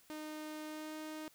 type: tone with pitch glide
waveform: sawtooth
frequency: 307.3 to 310.2 Hz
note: D#4 to D#4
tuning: -21 to -5 cents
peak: -39 dBFS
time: 0.1-1.28 s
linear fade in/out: 0 ms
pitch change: +16 cents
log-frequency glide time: 0.66-0.95 s
effects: white hiss -66 dBFS RMS until 1.34 s